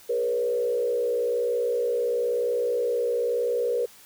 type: tone with frequency modulation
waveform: sine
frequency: 480.2 Hz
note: B4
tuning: 49 cents flat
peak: -22 dBFS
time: 0.09-3.86 s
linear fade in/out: 10 ms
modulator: 61 Hz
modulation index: 0.83
effects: white hiss -51 dBFS RMS until 4.05 s